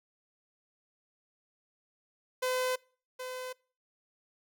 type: tone with echo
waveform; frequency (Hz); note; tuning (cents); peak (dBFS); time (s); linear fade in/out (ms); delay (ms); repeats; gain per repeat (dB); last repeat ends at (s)
sawtooth; 509; C5; -48; -25; 2.42-2.76; 10; 770; 1; -9; 3.53
effects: noise-tail reverb RT60 0.4 s tail -24 dB re dry